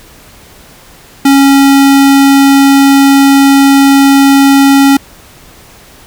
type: tone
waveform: square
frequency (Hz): 275.8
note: C#4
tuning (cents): -9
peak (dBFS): -3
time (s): 1.25-4.97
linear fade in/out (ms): 5
effects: pink hiss -37 dBFS RMS until 6.06 s